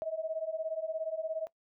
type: beating tone pair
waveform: sine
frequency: 629 / 646 Hz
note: D#5 / E5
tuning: +19 / -35 cents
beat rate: 17 Hz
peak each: -37 / -35 dBFS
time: 0.02-1.47 s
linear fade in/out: 0 ms
effects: noise-tail reverb RT60 0.1 s tail -20 dB re dry